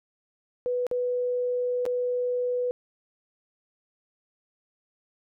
sine tone with dropouts, 493.9 Hz, B4, in tune, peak -24 dBFS, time 0.66-2.71 s, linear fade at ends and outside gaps 0 ms, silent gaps 0.867-0.913 / 1.854-1.863 s, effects none

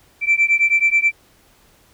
sine beating tone pair, 2333 / 2342.3 Hz, D7 / D7, -12 / -5 cents, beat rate 9.3 Hz, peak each -15 dBFS, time 0.21-1.12 s, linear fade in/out 50 ms, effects tanh soft clip ceiling -7 dBFS + pink hiss -54 dBFS RMS until 1.93 s

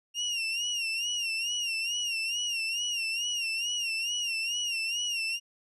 30% pulse tone with vibrato, 2790 Hz, F7, 2 cents flat, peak -26 dBFS, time 0.14-5.4 s, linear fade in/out 50 ms, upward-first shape sine, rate 2.3 Hz, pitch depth 89 cents each way, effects resampled to 24000 Hz

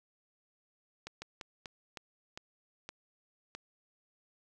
slowing click train, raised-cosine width 0.2 ms, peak -25 dBFS, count 8, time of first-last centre 1.07-3.55 s, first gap 150 ms, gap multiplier 1.28, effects none

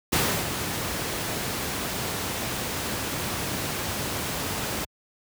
pink noise with ADSR envelope, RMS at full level -21 dBFS, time 0.12-4.85 s, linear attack 12 ms, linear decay 320 ms, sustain -8 dB, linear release 8 ms, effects high-pass 80 Hz 12 dB/octave

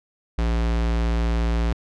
square tone, 57.3 Hz, A#1, 29 cents flat, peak -20 dBFS, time 0.38-1.73 s, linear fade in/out 5 ms, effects low-pass 5000 Hz 12 dB/octave

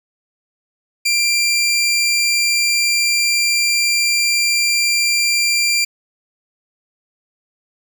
20% pulse tone, 2374 Hz, D7, 18 cents sharp, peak -9 dBFS, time 1.05-5.85 s, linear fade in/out 10 ms, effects none

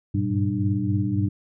sine tone cluster, 98.9 / 102.6 / 119.8 / 194.3 / 299.4 Hz, G2 / G#2 / A#2 / G3 / D4, +16 / -21 / +48 / -15 / +33 cents, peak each -27 dBFS, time 0.14-1.29 s, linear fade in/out 10 ms, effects none

